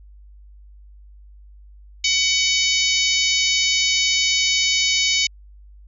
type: harmonic tone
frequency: 751 Hz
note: F#5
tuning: 26 cents sharp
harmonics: 3 / 4 / 5 / 6 / 7 / 8 / 9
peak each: -22 / -23 / -24 / -25 / -25 / -26 / -27 dBFS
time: 2.04-5.27 s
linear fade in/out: 5 ms
effects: added 50 Hz sine -42 dBFS peak until 5.87 s